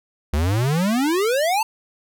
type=exponential sweep; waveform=square; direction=up; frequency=69.3 to 916 Hz; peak=-18 dBFS; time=0.33-1.63 s; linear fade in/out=5 ms; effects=none